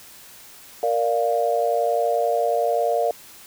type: chord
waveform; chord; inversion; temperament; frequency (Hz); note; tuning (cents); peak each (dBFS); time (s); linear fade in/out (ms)
sine; Bb major; none; equal; 466.2 / 587.3 / 698.5; Bb4 / D5 / F5; 0 / 0 / 0; -23 / -23 / -22; 0.83-3.11; 2
effects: white hiss -45 dBFS RMS until 3.46 s